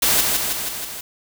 white noise with echo, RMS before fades -17 dBFS, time 0.02-0.21 s, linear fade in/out 5 ms, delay 160 ms, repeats 5, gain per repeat -3 dB, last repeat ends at 1.01 s, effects none

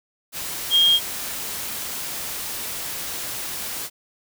sine tone in noise, 3234 Hz, G#7, 47 cents flat, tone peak -13 dBFS, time 0.7-1 s, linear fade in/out 50 ms, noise white, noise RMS -30 dBFS, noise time 0.32-3.9 s, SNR +14 dB, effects none

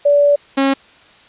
sine / sawtooth tone pair in turn, 577 / 272.3 Hz, D5 / C#4, -31 / -31 cents, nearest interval octave + minor second, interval 1300 cents, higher first, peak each -8 dBFS, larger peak neither, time 0.05-0.36 / 0.57-0.74 s, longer first, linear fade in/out 10 ms, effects white hiss -46 dBFS RMS until 1.28 s + resampled to 8000 Hz

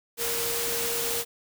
sine tone in noise, 467.7 Hz, A#4, 6 cents sharp, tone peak -33 dBFS, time 0.17-1.25 s, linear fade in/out 50 ms, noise white, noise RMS -29 dBFS, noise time 0.17-1.25 s, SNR -7 dB, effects none

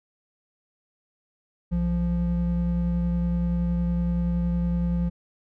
triangle tone pair together, 61.4 / 173.5 Hz, B1 / F3, -9 / -11 cents, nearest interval octave + tritone, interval 1798 cents, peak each -25 / -21 dBFS, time 1.71-5.1 s, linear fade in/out 20 ms, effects none

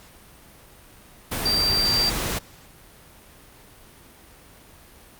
sine tone in noise, 4699 Hz, D8, in tune, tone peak -19 dBFS, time 1.45-2.1 s, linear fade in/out 10 ms, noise pink, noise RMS -27 dBFS, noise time 1.31-2.39 s, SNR +5 dB, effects pink hiss -49 dBFS RMS until 5.19 s + Opus 48 kbps

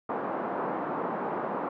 white band-pass noise, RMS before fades -32 dBFS, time 0.09-1.69 s, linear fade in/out 5 ms, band 180 to 1100 Hz, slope 24 dB/octave, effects none

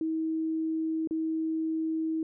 sine tone with dropouts, 320 Hz, D#4, 49 cents sharp, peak -27 dBFS, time 0.01-2.23 s, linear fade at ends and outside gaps 2 ms, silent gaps 1.074-1.109 s, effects none

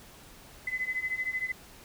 sine beating tone pair, 2015 / 2028 Hz, B6 / B6, +34 / +45 cents, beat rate 13 Hz, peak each -34 / -32 dBFS, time 0.67-1.52 s, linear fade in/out 5 ms, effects pink hiss -52 dBFS RMS until 1.84 s

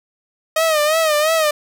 sawtooth tone with vibrato, 622.3 Hz, D#5, in tune, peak -10 dBFS, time 0.56-1.51 s, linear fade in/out 5 ms, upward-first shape sine, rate 2.9 Hz, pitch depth 85 cents each way, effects none

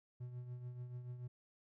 triangle tone with tremolo, 123.47 Hz, B2, in tune, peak -40 dBFS, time 0.2-1.28 s, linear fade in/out 10 ms, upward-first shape triangle, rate 6.9 Hz, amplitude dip 60%, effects none

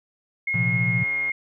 sine tone with pitch glide, 2155 to 2141 Hz, C#7 to C7, -49 to +39 cents, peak -22 dBFS, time 0.47-1.32 s, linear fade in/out 5 ms, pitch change -12 cents, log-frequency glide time 0.82-1.17 s
click train, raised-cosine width 0.5 ms, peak -27 dBFS, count 106, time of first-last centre 0.54-1.295 s, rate 139 Hz
sine chord, Bb suspended second, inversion none, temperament equal, 116.54 / 130.81 / 174.61 Hz, Bb2 / C3 / F3, 0 / 0 / 0 cents, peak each -25 / -27 / -26 dBFS, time 0.54-1.04 s, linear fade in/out 10 ms
effects none

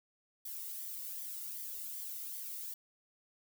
violet noise with flanger, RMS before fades -43 dBFS, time 0.45-2.74 s, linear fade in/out 5 ms, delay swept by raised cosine 0.74 to 1.25 ms, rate 2.6 Hz, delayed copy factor -0.55, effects none

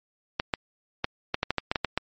clicks, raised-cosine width 0.3 ms, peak -8 dBFS, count 11, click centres 0.399 / 0.538 / 1.044 / 1.344 / 1.431 / 1.506 / 1.583 / 1.715 / 1.758 / 1.847 / 1.976 s, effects MP3 32 kbps

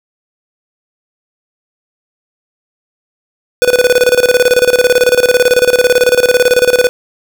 square tone with tremolo, 495.5 Hz, B4, 6 cents sharp, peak -5 dBFS, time 3.62-6.89 s, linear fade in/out 0 ms, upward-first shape square, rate 18 Hz, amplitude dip 80%, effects none

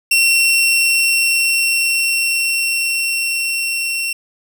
sawtooth tone with level ramp, 2722 Hz, F7, 45 cents flat, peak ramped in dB -7 to -15 dBFS, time 0.11-4.13 s, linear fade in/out 5 ms, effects none

